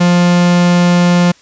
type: tone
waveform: 45% pulse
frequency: 175.7 Hz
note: F3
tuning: 11 cents sharp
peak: -7 dBFS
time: 0-1.32 s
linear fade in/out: 10 ms
effects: white hiss -46 dBFS RMS until 1.41 s + resampled to 16000 Hz